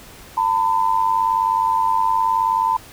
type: tone pair together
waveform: sine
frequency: 905 / 1004.1 Hz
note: A5 / B5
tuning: +48 / +28 cents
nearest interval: major second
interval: 180 cents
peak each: -18 dBFS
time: 0.37-2.77 s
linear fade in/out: 5 ms
effects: pink hiss -42 dBFS RMS until 2.92 s